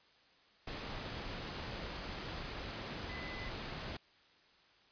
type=tone in noise; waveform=sine; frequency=2014 Hz; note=B6; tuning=33 cents sharp; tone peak=-47 dBFS; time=3.09-3.49 s; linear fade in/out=5 ms; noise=pink; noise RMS=-43 dBFS; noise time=0.67-3.97 s; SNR=-7 dB; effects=white hiss -66 dBFS RMS until 4.91 s + resampled to 11025 Hz